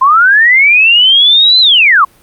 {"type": "linear two-way sweep", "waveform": "sine", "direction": "up then down", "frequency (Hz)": [1019, 4098, 1019], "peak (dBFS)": -3, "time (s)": [0.01, 2.05], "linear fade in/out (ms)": 10, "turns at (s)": 1.6, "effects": ["pink hiss -46 dBFS RMS until 2.22 s", "Opus 48 kbps"]}